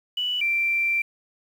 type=tone pair in turn; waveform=sine; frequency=2960 / 2353 Hz; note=F#7 / D7; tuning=0 / +3 cents; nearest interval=major third; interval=397 cents; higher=first; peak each=-23 / -20 dBFS; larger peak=second; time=0.17-0.41 / 0.41-1.02 s; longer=second; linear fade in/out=5 ms; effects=8-bit